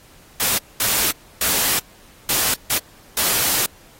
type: noise bursts at uneven times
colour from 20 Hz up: white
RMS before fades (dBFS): -19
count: 6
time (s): 0.4-0.58 / 0.8-1.11 / 1.41-1.79 / 2.29-2.54 / 2.7-2.78 / 3.17-3.66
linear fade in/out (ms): 2
effects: pink hiss -49 dBFS RMS until 3.99 s + AAC 48 kbps